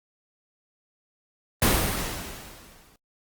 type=noise with exponential decay; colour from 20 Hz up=pink; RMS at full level=-18 dBFS; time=1.62-2.96 s; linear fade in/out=2 ms; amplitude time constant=290 ms; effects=noise-tail reverb RT60 0.1 s tail -25 dB re dry + Opus 32 kbps